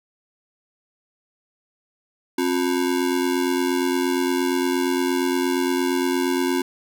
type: ring-modulated tone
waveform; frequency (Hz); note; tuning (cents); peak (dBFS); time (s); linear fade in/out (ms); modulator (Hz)
square; 312.4; D#4; +7; -17; 2.38-6.62; 5; 44.3
effects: none